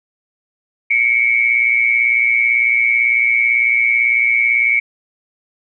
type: tone pair together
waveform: sine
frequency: 2184 / 2302 Hz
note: C#7 / D7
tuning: -26 / -35 cents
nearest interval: minor second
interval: 91 cents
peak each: -14 dBFS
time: 0.9-4.8 s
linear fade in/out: 10 ms
effects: none